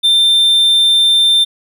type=tone; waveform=triangle; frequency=3580 Hz; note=A7; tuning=29 cents sharp; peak=-6 dBFS; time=0.03-1.45 s; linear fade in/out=20 ms; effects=none